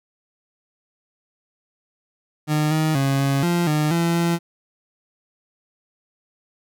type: tone with pitch steps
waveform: 30% pulse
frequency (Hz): 151.9 / 156.6 / 137 / 138 / 173.1 / 151.5 / 168.9 / 169.9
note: D#3 / D#3 / C#3 / C#3 / F3 / D#3 / E3 / F3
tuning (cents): -41 / +11 / -20 / -7 / -15 / -46 / +42 / -47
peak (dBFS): -15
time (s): 2.47-4.39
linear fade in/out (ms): 50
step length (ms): 240
effects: none